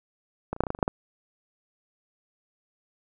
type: clicks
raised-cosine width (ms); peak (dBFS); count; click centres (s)
1; -15 / -26 / -7 / -11 / -17 / -13 / -20 / -27 / -6 / -12; 10; 0.53 / 0.564 / 0.606 / 0.637 / 0.668 / 0.704 / 0.749 / 0.789 / 0.828 / 0.879
effects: none